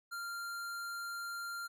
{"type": "tone", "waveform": "square", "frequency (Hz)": 1390, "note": "F6", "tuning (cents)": -9, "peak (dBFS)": -40, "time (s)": [0.11, 1.68], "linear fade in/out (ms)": 20, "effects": []}